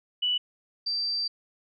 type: tone pair in turn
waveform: sine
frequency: 2960 / 4680 Hz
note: F#7 / D8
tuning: 0 / -7 cents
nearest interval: minor sixth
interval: 793 cents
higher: second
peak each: -23 / -26 dBFS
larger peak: first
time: 0.22-0.38 / 0.86-1.28 s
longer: second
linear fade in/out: 10 ms
effects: none